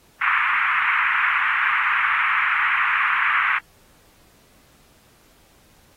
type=band-pass noise; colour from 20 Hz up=pink; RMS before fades=-20 dBFS; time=0.21-3.59 s; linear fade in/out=10 ms; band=1100 to 2400 Hz; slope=48 dB/octave; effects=pink hiss -56 dBFS RMS until 5.96 s + AAC 48 kbps